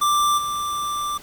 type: tone with level steps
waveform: square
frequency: 1179 Hz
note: D6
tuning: 6 cents sharp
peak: -17 / -24 dBFS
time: 0.01-1.18 s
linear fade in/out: 10 ms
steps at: 0.37 s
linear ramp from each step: 20 ms
effects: pink hiss -44 dBFS RMS until 1.22 s